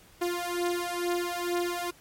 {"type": "beating tone pair", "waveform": "sawtooth", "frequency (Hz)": [349.2, 351.4], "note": ["F4", "F4"], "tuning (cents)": [0, 11], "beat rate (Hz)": 2.2, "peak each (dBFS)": -27, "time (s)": [0.21, 1.91], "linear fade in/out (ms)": 10, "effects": ["pink hiss -56 dBFS RMS until 2 s", "MP3 64 kbps"]}